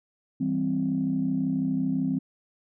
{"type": "chord", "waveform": "sine", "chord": "C major", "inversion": "first", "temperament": "equal with one note detuned", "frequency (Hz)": [163.3, 196, 261.6], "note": ["E3", "G3", "C4"], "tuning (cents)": [-16, 0, 0], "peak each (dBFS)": [-30, -29, -25], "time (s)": [0.4, 2.19], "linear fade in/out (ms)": 10, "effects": ["tanh soft clip ceiling -15 dBFS"]}